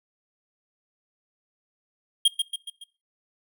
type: tone with echo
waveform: square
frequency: 3228 Hz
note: G#7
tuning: 50 cents flat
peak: -15 dBFS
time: 2.25-2.28 s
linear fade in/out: 5 ms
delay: 140 ms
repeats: 4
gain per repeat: -6 dB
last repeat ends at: 2.84 s
effects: noise-tail reverb RT60 0.3 s tail -19 dB re dry